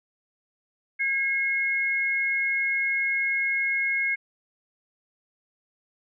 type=tone pair together; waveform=sine; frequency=1637.9 / 2165 Hz; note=G#6 / C#7; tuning=-24 / -41 cents; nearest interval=perfect fourth; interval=483 cents; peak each=-30 / -23 dBFS; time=0.99-4.16 s; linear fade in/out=20 ms; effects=none